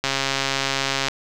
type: click train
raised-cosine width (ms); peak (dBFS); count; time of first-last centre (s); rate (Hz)
0.2; -4; 143; 0.04-1.084; 136
effects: none